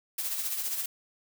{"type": "noise with tremolo", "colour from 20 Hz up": "blue", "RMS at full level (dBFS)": -30, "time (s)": [0.18, 0.86], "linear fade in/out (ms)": 5, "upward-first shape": "triangle", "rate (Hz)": 15, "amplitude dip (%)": 55, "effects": []}